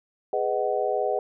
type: chord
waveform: sine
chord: G# minor seventh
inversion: none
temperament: just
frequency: 415.3 / 498.4 / 623 / 747.5 Hz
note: G#4 / B4 / D#5 / F#5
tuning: 0 / +16 / +2 / +17 cents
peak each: -28 dBFS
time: 0.33-1.19 s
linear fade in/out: 2 ms
effects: none